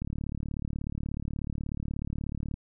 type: click train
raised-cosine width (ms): 5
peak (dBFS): -21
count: 93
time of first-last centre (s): 0.02-2.541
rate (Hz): 36.5
effects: none